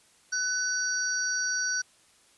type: tone cluster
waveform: sine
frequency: 1504 / 4573 / 5760 Hz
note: F#6 / D8 / F#8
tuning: +28 / -47 / -47 cents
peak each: -29 / -35 / -30 dBFS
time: 0.32-1.82 s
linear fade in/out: 10 ms
effects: white hiss -61 dBFS RMS until 2.37 s + resampled to 24000 Hz